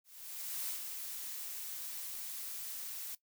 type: noise with ADSR envelope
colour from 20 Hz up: blue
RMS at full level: -38 dBFS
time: 0.04-3.15 s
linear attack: 650 ms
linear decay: 96 ms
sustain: -5 dB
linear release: 4 ms
effects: noise-tail reverb RT60 0.1 s tail -18 dB re dry